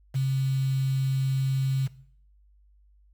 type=tone with quantisation; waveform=sine; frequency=133.6 Hz; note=C3; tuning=36 cents sharp; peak=-22 dBFS; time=0.14-1.88 s; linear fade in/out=20 ms; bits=7; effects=noise-tail reverb RT60 0.6 s tail -18 dB re dry + added 50 Hz sine -56 dBFS peak until 3.13 s